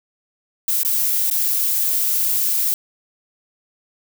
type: noise with dropouts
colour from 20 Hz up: violet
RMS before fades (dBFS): -19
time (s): 0.68-2.74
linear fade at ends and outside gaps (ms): 1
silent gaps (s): 0.832-0.849 / 1.301-1.311
effects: none